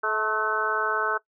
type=harmonic tone with a mistuned harmonic; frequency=216 Hz; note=A3; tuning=32 cents flat; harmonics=2 / 3 / 4 / 5 / 6 / 7; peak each=-31 / -34 / -33 / -31 / -28 / -27 dBFS; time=0.03-1.18 s; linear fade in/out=10 ms; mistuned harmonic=4; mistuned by=+36 cents; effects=noise-tail reverb RT60 0.1 s tail -19 dB re dry